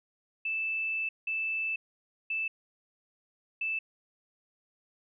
sine tone bursts at uneven times, 2637 Hz, E7, in tune, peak -29 dBFS, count 4, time 0.45-1.09 / 1.27-1.76 / 2.3-2.48 / 3.61-3.79 s, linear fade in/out 5 ms, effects none

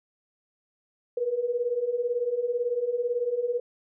sine beating tone pair, 470 / 488 Hz, A#4 / B4, +14 / -21 cents, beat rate 18 Hz, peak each -30 / -26 dBFS, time 1.17-3.6 s, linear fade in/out 5 ms, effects none

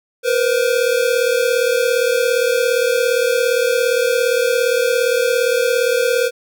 square tone pair together, 474.8 / 512.2 Hz, A#4 / C5, +32 / -37 cents, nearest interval minor second, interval 131 cents, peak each -17 / -18 dBFS, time 0.23-6.31 s, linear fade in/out 50 ms, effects none

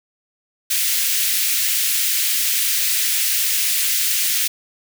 white high-pass noise, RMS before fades -19 dBFS, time 0.7-4.48 s, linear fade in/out 10 ms, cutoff 1900 Hz, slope 24 dB/octave, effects none

